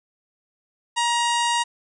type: harmonic tone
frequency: 946 Hz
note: A#5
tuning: 25 cents sharp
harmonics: 1 / 2 / 3 / 4 / 5 / 6 / 7 / 8 / 9 / 10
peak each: -21 / -28 / -28 / -30 / -36 / -37 / -35 / -34 / -36 / -40 dBFS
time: 0.96-1.64 s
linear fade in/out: 20 ms
effects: none